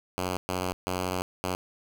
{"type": "tone bursts at uneven times", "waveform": "5% pulse", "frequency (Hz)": 91.6, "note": "F#2", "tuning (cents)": -17, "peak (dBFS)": -17, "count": 4, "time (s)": [[0.18, 0.37], [0.49, 0.73], [0.87, 1.22], [1.44, 1.55]], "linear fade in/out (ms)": 0, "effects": []}